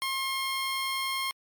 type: tone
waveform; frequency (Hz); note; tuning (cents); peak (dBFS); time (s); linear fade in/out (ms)
15% pulse; 1070; C6; +38; -22; 0.02-1.31; 0
effects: MP3 96 kbps